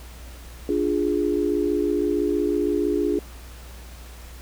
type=chord; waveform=sine; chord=D diminished; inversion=none; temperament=equal; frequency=293.7 / 349.2 / 415.3 Hz; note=D4 / F4 / Ab4; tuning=0 / 0 / 0 cents; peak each=-24 dBFS; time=0.69-3.19 s; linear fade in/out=2 ms; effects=added 60 Hz sine -39 dBFS peak until 4.41 s + pink hiss -46 dBFS RMS until 4.41 s